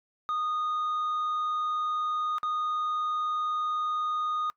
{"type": "tone with dropouts", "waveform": "sine", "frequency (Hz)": 1234, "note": "D#6", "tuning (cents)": -15, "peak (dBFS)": -24, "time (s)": [0.29, 4.5], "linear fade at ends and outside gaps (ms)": 0, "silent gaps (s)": [2.383, 2.431], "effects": ["noise-tail reverb RT60 0.1 s tail -23 dB re dry", "tanh soft clip ceiling -26 dBFS"]}